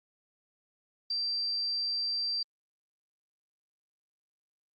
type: tone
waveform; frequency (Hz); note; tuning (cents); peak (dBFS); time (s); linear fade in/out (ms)
sine; 4699; D8; 0; -29; 1.1-2.43; 5
effects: Opus 32 kbps